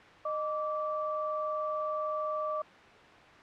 sine tone pair together, 616 / 1162.9 Hz, D#5 / D6, -17 / -17 cents, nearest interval major seventh, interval 1100 cents, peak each -33 / -33 dBFS, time 0.25-2.62 s, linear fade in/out 5 ms, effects white hiss -52 dBFS RMS until 3.42 s + low-pass 2000 Hz 12 dB/octave

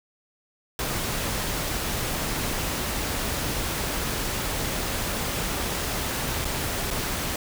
pink noise with dropouts, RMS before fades -28 dBFS, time 0.79-7.36 s, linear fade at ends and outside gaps 2 ms, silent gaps 6.447-6.452 / 6.905-6.909 s, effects none

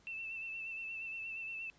sine tone with vibrato, 2663 Hz, E7, 17 cents sharp, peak -40 dBFS, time 0.07-1.7 s, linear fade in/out 0 ms, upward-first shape sine, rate 8.5 Hz, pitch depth 33 cents each way, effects pink hiss -67 dBFS RMS until 1.78 s + resampled to 16000 Hz

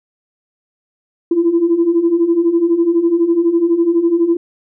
sine beating tone pair, 329.6 / 341.6 Hz, E4 / F4, 0 / -38 cents, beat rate 12 Hz, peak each -16 / -11 dBFS, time 1.31-4.37 s, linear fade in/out 5 ms, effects tanh soft clip ceiling -4 dBFS

